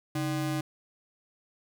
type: ring-modulated tone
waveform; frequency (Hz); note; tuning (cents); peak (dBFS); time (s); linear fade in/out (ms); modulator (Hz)
square; 225.9; A3; +46; -26; 0.15-0.61; 5; 87.7
effects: none